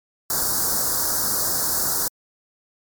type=band-stop noise; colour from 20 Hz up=white; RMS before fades=-22 dBFS; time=0.3-2.08 s; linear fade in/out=2 ms; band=1600 to 4500 Hz; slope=48 dB/octave; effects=MP3 96 kbps